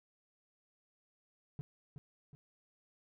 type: tone with echo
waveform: triangle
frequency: 143.7 Hz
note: D3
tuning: 37 cents flat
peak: -36 dBFS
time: 1.59-1.61 s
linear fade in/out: 0 ms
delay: 370 ms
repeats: 2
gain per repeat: -7 dB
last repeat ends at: 2.35 s
effects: none